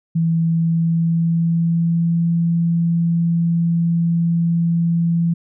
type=tone with pitch glide; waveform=sine; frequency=164.81 to 168.47 Hz; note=E3 to E3; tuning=0 to +38 cents; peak=-14 dBFS; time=0.15-5.34 s; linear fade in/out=10 ms; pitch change=+38 cents; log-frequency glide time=0.42-2.25 s; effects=none